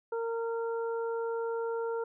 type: harmonic tone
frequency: 460 Hz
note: A#4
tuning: 23 cents flat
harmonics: 1 / 2 / 3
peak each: -31 / -40 / -43 dBFS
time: 0.12-2.04 s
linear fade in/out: 5 ms
effects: none